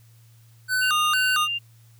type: tone with vibrato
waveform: square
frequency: 1360 Hz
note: F6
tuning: 46 cents flat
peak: -21 dBFS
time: 0.68-1.48 s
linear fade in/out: 50 ms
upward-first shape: square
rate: 2.2 Hz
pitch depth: 180 cents each way
type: tone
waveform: sine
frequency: 2794 Hz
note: F7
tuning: in tune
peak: -24 dBFS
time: 0.81-1.59 s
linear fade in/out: 20 ms
effects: added 114 Hz sine -50 dBFS peak until 1.99 s + white hiss -61 dBFS RMS until 1.99 s